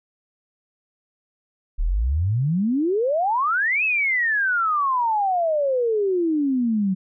sine exponential two-way sweep, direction up then down, 34.65 to 2637 to 183.5 Hz, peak -18 dBFS, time 1.78-6.95 s, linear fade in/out 20 ms, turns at 3.84 s, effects none

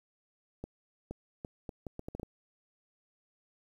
accelerating click train, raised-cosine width 2 ms, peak -26 dBFS, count 10, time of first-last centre 0.64-2.231 s, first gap 470 ms, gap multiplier 0.72, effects 10-bit

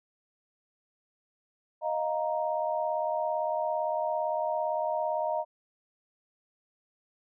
sine chord, Eb suspended second, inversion none, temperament just, 622.3 / 700 / 933.4 Hz, Eb5 / F5 / Bb5, 0 / +4 / +2 cents, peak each -30 / -33 / -32 dBFS, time 1.81-5.45 s, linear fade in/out 50 ms, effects none

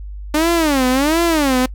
sawtooth tone with vibrato, 293.7 Hz, D4, in tune, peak -9 dBFS, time 0.34-1.66 s, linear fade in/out 5 ms, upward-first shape sine, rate 1.4 Hz, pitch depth 260 cents each way, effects noise-tail reverb RT60 0.1 s tail -23 dB re dry + added 50 Hz sine -27 dBFS peak until 1.74 s

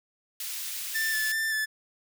white high-pass noise, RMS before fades -35 dBFS, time 0.4-1.32 s, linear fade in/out 2 ms, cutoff 2100 Hz, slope 12 dB/octave
45% pulse tone with vibrato, 1760 Hz, A6, in tune, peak -26 dBFS, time 0.94-1.66 s, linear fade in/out 20 ms, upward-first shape square, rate 2.6 Hz, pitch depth 19 cents each way
effects none

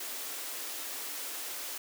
white high-pass noise, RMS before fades -39 dBFS, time 0-1.78 s, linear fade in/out 5 ms, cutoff 250 Hz, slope 96 dB/octave, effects none

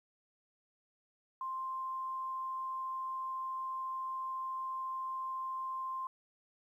sine tone, 1049 Hz, C6, 4 cents sharp, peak -36 dBFS, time 1.41-6.07 s, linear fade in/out 2 ms, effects 12-bit

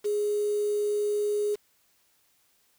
sine tone with quantisation, 415.3 Hz, G#4, in tune, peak -24 dBFS, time 0.04-1.56 s, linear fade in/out 20 ms, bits 7, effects white hiss -67 dBFS RMS until 2.78 s

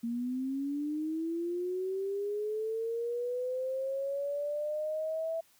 sine linear sweep, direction up, 230 to 659.3 Hz, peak -31 dBFS, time 0.03-5.41 s, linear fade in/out 10 ms, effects white hiss -65 dBFS RMS until 5.59 s

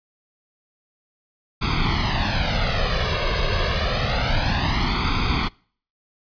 pink noise with flanger, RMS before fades -21 dBFS, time 1.61-5.49 s, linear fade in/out 20 ms, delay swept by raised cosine 0.85 to 1.85 ms, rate 0.28 Hz, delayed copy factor +0.85, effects noise-tail reverb RT60 0.5 s tail -26 dB re dry + resampled to 11025 Hz

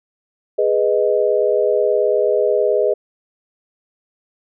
sine chord, G# minor, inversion none, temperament equal, 415.3 / 493.9 / 622.3 Hz, G#4 / B4 / D#5, 0 / 0 / 0 cents, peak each -17 / -18 / -18 dBFS, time 0.58-2.94 s, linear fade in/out 10 ms, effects none

